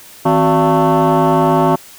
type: tone with frequency modulation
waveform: sine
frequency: 262.2 Hz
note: C4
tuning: 4 cents sharp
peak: -7 dBFS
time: 0.25-1.76 s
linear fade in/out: 10 ms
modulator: 211 Hz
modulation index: 3.9
effects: tanh soft clip ceiling -7 dBFS + white hiss -39 dBFS RMS until 1.98 s